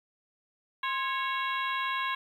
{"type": "harmonic tone with a mistuned harmonic", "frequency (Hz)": 551, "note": "C#5", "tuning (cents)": -11, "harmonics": [2, 3, 4, 5, 6, 7], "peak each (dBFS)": [-31, -35, -37, -39, -41, -42], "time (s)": [0.83, 2.15], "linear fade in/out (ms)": 5, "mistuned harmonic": 2, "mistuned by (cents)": -78, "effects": ["10-bit"]}